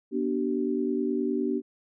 sine tone cluster, 243.2 / 293 / 382.2 Hz, B3 / D4 / G4, -26 / -4 / -44 cents, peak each -29 dBFS, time 0.11-1.62 s, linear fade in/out 50 ms, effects none

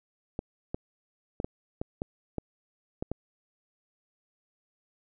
clicks, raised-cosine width 2 ms, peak -18 dBFS, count 9, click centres 0.391 / 0.745 / 1.401 / 1.445 / 1.815 / 2.019 / 2.383 / 3.025 / 3.116 s, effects none

